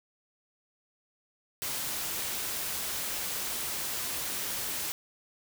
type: noise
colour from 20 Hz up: white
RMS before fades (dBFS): -34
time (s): 1.62-4.92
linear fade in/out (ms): 0
effects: none